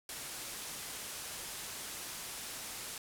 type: low-pass noise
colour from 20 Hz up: white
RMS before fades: -44 dBFS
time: 0.09-2.98 s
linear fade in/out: 2 ms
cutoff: 12000 Hz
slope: 24 dB/octave
effects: none